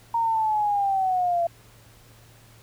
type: linear sweep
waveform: sine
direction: down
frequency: 932 to 674 Hz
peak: -20 dBFS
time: 0.14-1.47 s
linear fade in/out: 5 ms
effects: added 114 Hz sine -53 dBFS peak until 2.62 s + pink hiss -54 dBFS RMS until 2.62 s